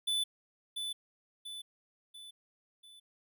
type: tone with echo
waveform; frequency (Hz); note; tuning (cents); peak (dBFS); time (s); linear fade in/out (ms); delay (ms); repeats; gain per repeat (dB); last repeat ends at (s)
square; 3492; A7; -14; -30; 0.07-0.24; 10; 690; 4; -6; 3
effects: none